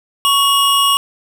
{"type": "tone pair together", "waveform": "square", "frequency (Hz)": [1113.9, 2874], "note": ["C#6", "F7"], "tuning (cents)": [8, 49], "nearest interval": "octave + major third", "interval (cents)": 1641, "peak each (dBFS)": -14, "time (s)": [0.25, 0.97], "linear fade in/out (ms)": 0, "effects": []}